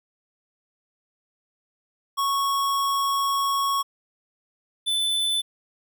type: tone pair in turn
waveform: square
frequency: 1106 / 3511 Hz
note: C#6 / A7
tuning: -4 / -4 cents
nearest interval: octave + minor sixth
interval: 2000 cents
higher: second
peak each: -22 dBFS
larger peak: neither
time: 2.17-3.83 / 4.86-5.42 s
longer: first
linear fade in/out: 20 ms
effects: none